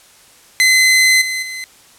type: tone with level steps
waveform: sawtooth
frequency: 2045 Hz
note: C7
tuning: 40 cents flat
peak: -5 / -15 / -21 dBFS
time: 0.6-1.64 s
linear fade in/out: 0 ms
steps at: 1.21 / 1.42 s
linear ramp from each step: 10 ms
effects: white hiss -46 dBFS RMS until 1.98 s + low-pass 11000 Hz 12 dB/octave